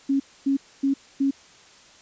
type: tone bursts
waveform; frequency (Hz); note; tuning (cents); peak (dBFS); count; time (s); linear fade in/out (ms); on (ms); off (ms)
sine; 274.4; C#4; -17; -18; 4; 0.09-1.31; 10; 110; 260
effects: white hiss -51 dBFS RMS until 2.01 s + resampled to 16000 Hz